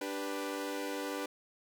sawtooth chord, G major, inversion second, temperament equal, 293.7 / 392 / 493.9 Hz, D4 / G4 / B4, 0 / 0 / 0 cents, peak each -35 / -38 / -36 dBFS, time 0.01-1.26 s, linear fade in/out 5 ms, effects none

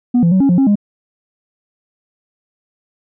sine tone with pitch steps, 244.5 / 169.5 / 188.2 / 275.7 / 177.3 / 270.6 / 205 Hz, B3 / E3 / F#3 / C#4 / F3 / C#4 / G#3, -17 / +49 / +30 / -9 / +26 / -42 / -22 cents, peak -6 dBFS, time 0.14-0.756 s, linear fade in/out 10 ms, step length 88 ms, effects tanh soft clip ceiling -7 dBFS

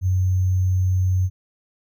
sine tone with sample-and-hold, 92.5 Hz, F#2, in tune, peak -16 dBFS, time 0.01-1.3 s, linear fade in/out 50 ms, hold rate 6300 Hz, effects none

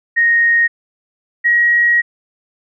sine tone pair in turn, 1864.7 / 1898.4 Hz, A#6 / A#6, 0 / +31 cents, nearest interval unison, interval 31 cents, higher second, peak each -9 / -9 dBFS, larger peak neither, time 0.16-0.68 / 1.44-2.02 s, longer second, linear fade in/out 20 ms, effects none

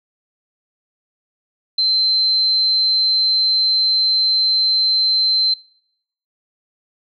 sine tone, 4100 Hz, C8, 36 cents flat, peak -13 dBFS, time 1.78-5.54 s, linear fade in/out 5 ms, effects noise-tail reverb RT60 0.8 s tail -26 dB re dry + MP3 96 kbps

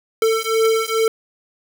square beating tone pair, 445.4 / 447.7 Hz, A4 / A4, +21 / +30 cents, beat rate 2.3 Hz, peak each -19 dBFS, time 0.22-1.08 s, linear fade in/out 2 ms, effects none

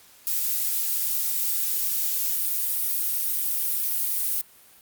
violet noise, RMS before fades -25 dBFS, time 0.27-4.41 s, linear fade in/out 0 ms, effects white hiss -53 dBFS RMS until 4.81 s + Opus 48 kbps

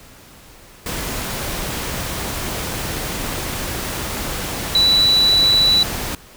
sine tone in noise, 3951 Hz, B7, in tune, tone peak -11 dBFS, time 4.75-5.83 s, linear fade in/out 2 ms, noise pink, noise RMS -25 dBFS, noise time 0.86-6.15 s, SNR +11 dB, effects pink hiss -44 dBFS RMS until 6.36 s

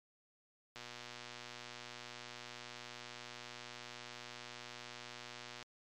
click train, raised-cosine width 0.2 ms, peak -30 dBFS, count 585, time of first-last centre 0.76-5.627 s, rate 120 Hz, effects MP3 96 kbps

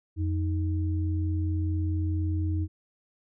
sine tone pair together, 87.8 / 312.9 Hz, F2 / D#4, +10 / +10 cents, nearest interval octave + minor seventh, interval 2200 cents, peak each -25 / -34 dBFS, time 0.16-2.68 s, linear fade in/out 50 ms, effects none

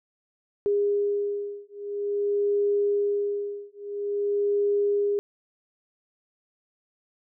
sine beating tone pair, 407.3 / 407.79 Hz, G#4 / G#4, -34 / -32 cents, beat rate 0.49 Hz, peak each -26 dBFS, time 0.66-5.19 s, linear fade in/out 0 ms, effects none

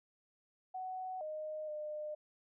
sine tone with pitch steps, 746 / 617 / 605 Hz, F#5 / D#5 / D#5, +14 / -15 / -49 cents, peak -39 dBFS, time 0.74-2.15 s, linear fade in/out 10 ms, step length 470 ms, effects none

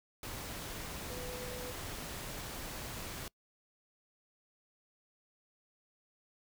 sine tone in noise, 498.1 Hz, B4, 15 cents sharp, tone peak -44 dBFS, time 1.1-1.72 s, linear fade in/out 2 ms, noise pink, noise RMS -43 dBFS, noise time 0.23-3.28 s, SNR -4 dB, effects noise-tail reverb RT60 0.1 s tail -25 dB re dry

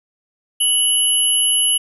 sine tone pair together, 2960 / 11191 Hz, F#7 / F9, 0 / +2 cents, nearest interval octave + major seventh, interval 2302 cents, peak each -16 dBFS, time 0.6-1.78 s, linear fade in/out 10 ms, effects none

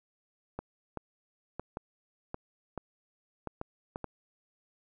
clicks, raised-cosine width 1 ms, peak -22 dBFS, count 10, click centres 0.59 / 0.973 / 1.596 / 1.771 / 2.344 / 2.777 / 3.473 / 3.614 / 3.959 / 4.043 s, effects none

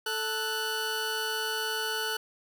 20% pulse tone pair together, 440 / 1481.9 Hz, A4 / F#6, 0 / +2 cents, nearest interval octave + major sixth, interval 2102 cents, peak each -29 / -26 dBFS, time 0.06-2.17 s, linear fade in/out 5 ms, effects none

